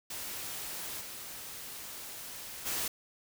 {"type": "noise with level steps", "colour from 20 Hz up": "white", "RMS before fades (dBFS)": [-40, -44, -34], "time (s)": [0.1, 2.88], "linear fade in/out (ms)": 5, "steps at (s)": [1, 2.65], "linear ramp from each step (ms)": 20, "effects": []}